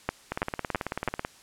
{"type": "two click trains", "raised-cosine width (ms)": 0.5, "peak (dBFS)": [-10, -14], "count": [4, 18], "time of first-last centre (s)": [[0.09, 1.077], [0.32, 1.249]], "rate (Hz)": [3.04, 18.3], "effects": ["white hiss -54 dBFS RMS until 1.42 s", "low-pass 9000 Hz 12 dB/octave"]}